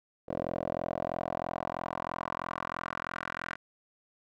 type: tone with band-pass filter sweep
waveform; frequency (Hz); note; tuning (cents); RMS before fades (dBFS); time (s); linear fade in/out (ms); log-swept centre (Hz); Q
10% pulse; 43.06; F1; -24; -36; 0.28-3.56; 10; 500 to 1600; 2.7
effects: none